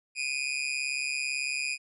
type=tone with amplitude modulation; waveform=sawtooth; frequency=2457 Hz; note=D#7; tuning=22 cents flat; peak=-22 dBFS; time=0.15-1.78 s; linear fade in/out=50 ms; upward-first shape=sine; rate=138 Hz; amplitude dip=85%; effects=resampled to 24000 Hz